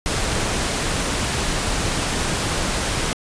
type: noise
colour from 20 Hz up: pink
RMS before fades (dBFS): -22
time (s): 0.06-3.13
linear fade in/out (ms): 0
effects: resampled to 22050 Hz